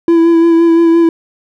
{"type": "tone with vibrato", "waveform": "triangle", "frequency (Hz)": 333.7, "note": "E4", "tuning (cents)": 21, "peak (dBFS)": -3, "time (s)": [0.08, 1.09], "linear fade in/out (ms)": 2, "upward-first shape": "sine", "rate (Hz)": 5.8, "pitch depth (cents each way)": 22, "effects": []}